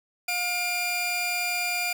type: tone pair together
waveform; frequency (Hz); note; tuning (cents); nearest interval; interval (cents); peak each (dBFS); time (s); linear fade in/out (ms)
sawtooth; 712 / 2395; F5 / D7; +33 / +33; octave + major sixth; 2100; -28 / -23; 0.28-1.93; 5
effects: none